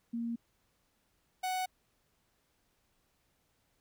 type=tone pair in turn; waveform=sine / 45% pulse; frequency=233.1 / 743 Hz; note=A#3 / F#5; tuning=0 / +7 cents; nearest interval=octave + minor sixth; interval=2007 cents; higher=second; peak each=-33 / -32 dBFS; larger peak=second; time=0.13-0.36 / 1.43-1.66 s; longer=neither; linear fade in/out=10 ms; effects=pink hiss -75 dBFS RMS until 3.8 s